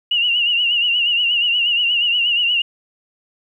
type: tone with vibrato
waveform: sine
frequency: 2850 Hz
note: F7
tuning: 34 cents sharp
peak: -14 dBFS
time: 0.11-2.62 s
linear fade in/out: 5 ms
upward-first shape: triangle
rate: 8.4 Hz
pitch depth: 83 cents each way
effects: 9-bit